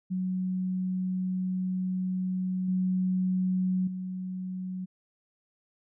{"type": "tone with level steps", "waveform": "sine", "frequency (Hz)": 185, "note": "F#3", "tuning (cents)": 0, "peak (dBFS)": [-27, -24, -32], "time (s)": [0.1, 4.86], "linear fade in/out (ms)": 20, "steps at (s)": [2.68, 3.87], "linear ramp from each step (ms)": 5, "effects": []}